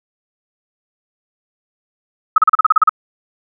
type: tone bursts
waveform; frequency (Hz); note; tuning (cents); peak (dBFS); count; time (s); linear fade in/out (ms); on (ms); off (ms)
sine; 1275; D#6; +42; -5; 10; 2.36-2.894; 5; 21; 36
effects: none